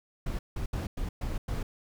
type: noise bursts at uneven times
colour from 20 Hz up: brown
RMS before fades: -32 dBFS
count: 6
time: 0.26-0.39 / 0.56-0.66 / 0.73-0.87 / 0.97-1.09 / 1.21-1.38 / 1.48-1.63 s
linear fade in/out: 5 ms
effects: none